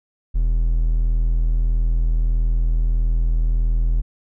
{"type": "tone", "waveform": "triangle", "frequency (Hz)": 40.79, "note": "E1", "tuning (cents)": -17, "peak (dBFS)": -13, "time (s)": [0.34, 4.02], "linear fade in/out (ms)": 20, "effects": []}